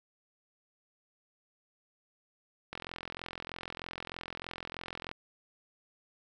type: click train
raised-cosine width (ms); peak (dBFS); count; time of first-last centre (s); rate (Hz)
0.3; -23; 104; 2.73-5.114; 43.2
effects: none